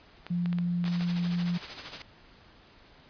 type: clicks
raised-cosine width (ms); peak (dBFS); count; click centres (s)
0.3; -24; 7; 0.266 / 0.459 / 0.529 / 0.586 / 0.842 / 0.88 / 1.009
type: tone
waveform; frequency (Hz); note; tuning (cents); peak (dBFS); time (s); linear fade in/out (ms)
sine; 174.61; F3; 0; -26; 0.3-1.58; 10
type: noise with tremolo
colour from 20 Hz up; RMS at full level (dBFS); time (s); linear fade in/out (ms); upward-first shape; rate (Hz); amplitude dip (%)
white; -36; 0.85-2.02; 2; sine; 13; 60
effects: pink hiss -56 dBFS RMS until 3.09 s + resampled to 11025 Hz